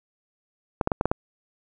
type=clicks; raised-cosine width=1 ms; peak=-7 dBFS; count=6; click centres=0.812 / 0.874 / 0.918 / 1.011 / 1.056 / 1.115 s; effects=none